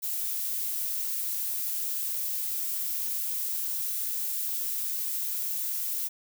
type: noise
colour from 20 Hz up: violet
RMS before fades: -31 dBFS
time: 0.02-6.09 s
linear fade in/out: 20 ms
effects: none